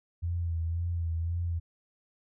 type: tone with vibrato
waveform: sine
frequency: 84.3 Hz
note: E2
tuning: 39 cents sharp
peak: -28 dBFS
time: 0.22-1.6 s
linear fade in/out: 20 ms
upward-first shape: sine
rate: 1.9 Hz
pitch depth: 44 cents each way
effects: none